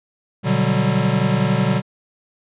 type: chord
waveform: square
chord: G major seventh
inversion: first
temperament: equal with one note detuned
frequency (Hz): 122.69 / 146.83 / 185 / 196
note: B2 / D3 / F#3 / G3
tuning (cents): -11 / 0 / 0 / 0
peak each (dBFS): -22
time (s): 0.43-1.82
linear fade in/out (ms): 50
effects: resampled to 8000 Hz